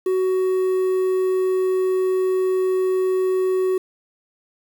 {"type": "tone with quantisation", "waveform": "triangle", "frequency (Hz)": 373.5, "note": "F#4", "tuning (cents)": 16, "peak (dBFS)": -15, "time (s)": [0.06, 3.78], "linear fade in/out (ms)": 5, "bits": 7, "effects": []}